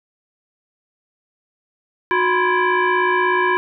sine tone with frequency modulation, 308.2 Hz, D#4, 16 cents flat, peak -14 dBFS, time 2.11-3.57 s, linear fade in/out 0 ms, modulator 673 Hz, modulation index 2.5, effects none

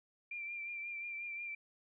sine tone with vibrato, 2371 Hz, D7, 16 cents sharp, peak -40 dBFS, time 0.31-1.55 s, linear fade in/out 5 ms, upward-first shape triangle, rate 5.6 Hz, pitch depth 38 cents each way, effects none

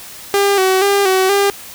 sawtooth tone with vibrato, 388.6 Hz, G4, 15 cents flat, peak -7 dBFS, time 0.34-1.5 s, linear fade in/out 0 ms, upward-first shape square, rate 2.1 Hz, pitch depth 52 cents each way, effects white hiss -34 dBFS RMS until 1.74 s

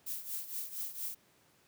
violet noise with tremolo, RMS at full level -37 dBFS, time 0.06-1.15 s, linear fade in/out 10 ms, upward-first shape triangle, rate 4.3 Hz, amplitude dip 80%, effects pink hiss -67 dBFS RMS until 1.67 s + high-pass 100 Hz 12 dB/octave

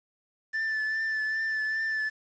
triangle tone with vibrato, 1760 Hz, A6, in tune, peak -25 dBFS, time 0.53-2.1 s, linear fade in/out 20 ms, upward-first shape triangle, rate 2.5 Hz, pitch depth 27 cents each way, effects resampled to 16000 Hz + 9-bit

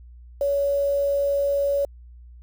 sine tone with quantisation, 563 Hz, C#5, 27 cents sharp, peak -19 dBFS, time 0.41-1.85 s, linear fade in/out 2 ms, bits 7, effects added 60 Hz sine -42 dBFS peak until 2.42 s

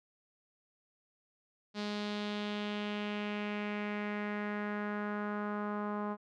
sawtooth tone with low-pass filter sweep, 207.7 Hz, G#3, in tune, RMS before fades -37 dBFS, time 1.74-6.17 s, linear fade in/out 50 ms, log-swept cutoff 4400 to 1100 Hz, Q 2.5, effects none

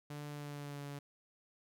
sawtooth tone with pitch glide, 146.83 to 142.73 Hz, D3 to D3, 0 to -49 cents, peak -39 dBFS, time 0.1-0.99 s, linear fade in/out 5 ms, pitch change -49 cents, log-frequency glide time 0.3-0.83 s, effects none

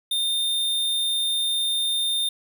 square tone, 3629 Hz, A#7, 47 cents flat, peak -22 dBFS, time 0.11-2.29 s, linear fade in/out 5 ms, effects none

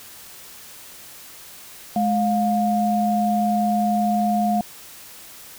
sine tone pair together, 210.8 / 709 Hz, G#3 / F5, +26 / +26 cents, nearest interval octave + major sixth, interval 2100 cents, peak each -20 dBFS, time 1.96-4.61 s, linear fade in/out 2 ms, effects white hiss -42 dBFS RMS until 5.58 s

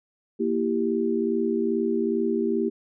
sine chord, E diminished, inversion second, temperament equal, 233.1 / 329.6 / 392 Hz, Bb3 / E4 / G4, 0 / 0 / 0 cents, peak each -26 / -27 / -25 dBFS, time 0.39-2.7 s, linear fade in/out 20 ms, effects none

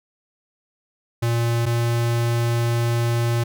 square tone pair in turn, 117.3 / 117.71 Hz, A#2 / A#2, +11 / +17 cents, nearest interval unison, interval 6 cents, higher second, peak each -19 dBFS, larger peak neither, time 1.22-1.66 / 1.66-3.44 s, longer second, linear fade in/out 10 ms, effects none

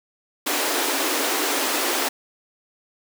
pink high-pass noise, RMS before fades -23 dBFS, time 0.46-2.09 s, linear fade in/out 10 ms, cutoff 260 Hz, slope 96 dB/octave, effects none

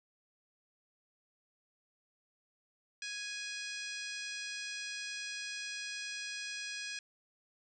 harmonic tone, 830.6 Hz, G#5, in tune, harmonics 2 / 3 / 4 / 5 / 6 / 7 / 8 / 9 / 10, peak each -45 / -44 / -49 / -49 / -47 / -49 / -59 / -55 / -56 dBFS, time 3.02-6.99 s, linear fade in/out 2 ms, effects none

